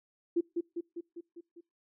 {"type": "tone with echo", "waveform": "sine", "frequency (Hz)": 341.7, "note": "F4", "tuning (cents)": -38, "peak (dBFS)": -24, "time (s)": [0.36, 0.41], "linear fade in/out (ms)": 10, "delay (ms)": 200, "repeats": 6, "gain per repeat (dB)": -4, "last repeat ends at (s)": 1.61, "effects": ["noise-tail reverb RT60 0.3 s tail -26 dB re dry"]}